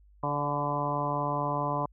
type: harmonic tone with a mistuned harmonic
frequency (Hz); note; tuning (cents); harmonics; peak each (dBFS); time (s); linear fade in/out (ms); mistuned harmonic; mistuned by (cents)
144.7; D3; -25; 1 / 2 / 3 / 4 / 5 / 6 / 7 / 8; -34 / -37 / -40 / -35 / -36 / -37 / -31 / -40; 0.23-1.86; 5; 4; +20
effects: added 50 Hz sine -55 dBFS peak until 1.92 s